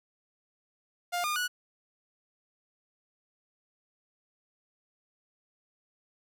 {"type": "tone with pitch steps", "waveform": "sawtooth", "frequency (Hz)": [704, 1213, 1468], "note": ["F5", "D#6", "F#6"], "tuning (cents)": [14, -44, -14], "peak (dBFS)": -25, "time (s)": [1.12, 1.48], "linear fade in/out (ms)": 20, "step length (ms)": 120, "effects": []}